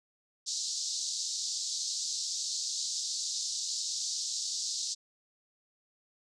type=band-pass noise; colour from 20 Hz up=pink; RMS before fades=-35 dBFS; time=0.46-4.95 s; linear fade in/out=20 ms; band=4100 to 7500 Hz; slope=48 dB/octave; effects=none